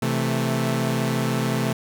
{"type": "chord", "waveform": "sawtooth", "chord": "A minor", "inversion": "first", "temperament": "equal", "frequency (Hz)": [130.81, 164.81, 220], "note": ["C3", "E3", "A3"], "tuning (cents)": [0, 0, 0], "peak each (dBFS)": [-20, -25, -21], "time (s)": [0.02, 1.73], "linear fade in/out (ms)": 5, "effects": []}